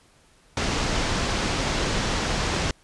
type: low-pass noise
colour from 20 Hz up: pink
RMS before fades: -25 dBFS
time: 0.57-2.71 s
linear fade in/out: 2 ms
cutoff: 6800 Hz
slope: 24 dB/octave
effects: pink hiss -58 dBFS RMS until 2.83 s + resampled to 24000 Hz